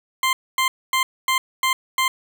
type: tone bursts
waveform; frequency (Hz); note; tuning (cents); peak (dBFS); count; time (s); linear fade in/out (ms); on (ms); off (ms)
20% pulse; 1046.5; C6; 0; -12; 6; 0.23-2.08; 2; 100; 250
effects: 9-bit